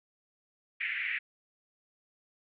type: band-pass noise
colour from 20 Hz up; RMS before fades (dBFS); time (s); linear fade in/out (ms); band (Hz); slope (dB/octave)
white; -34; 0.8-1.19; 10; 1800 to 2400; 48
effects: none